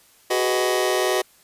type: chord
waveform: sawtooth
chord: G# minor seventh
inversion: third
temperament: just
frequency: 373.8 / 415.3 / 498.4 / 623 Hz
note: F#4 / G#4 / B4 / D#5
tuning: +18 / 0 / +16 / +2 cents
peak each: -18 / -24 / -22 / -21 dBFS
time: 0.3-1.22 s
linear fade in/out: 10 ms
effects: white hiss -55 dBFS RMS until 1.43 s + resampled to 32000 Hz